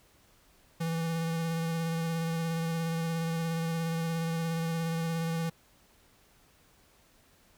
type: tone with vibrato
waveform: square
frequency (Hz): 164.81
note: E3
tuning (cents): 0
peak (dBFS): -30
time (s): 0.8-5.5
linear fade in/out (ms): 10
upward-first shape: sine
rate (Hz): 17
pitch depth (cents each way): 19
effects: pink hiss -63 dBFS RMS until 7.57 s